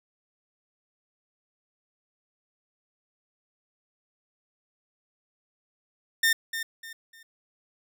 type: tone with echo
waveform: sawtooth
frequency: 1816 Hz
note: A#6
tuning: 46 cents flat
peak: -16 dBFS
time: 6.23-6.33 s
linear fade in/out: 5 ms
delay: 300 ms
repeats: 3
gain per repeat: -10 dB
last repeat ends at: 7.23 s
effects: none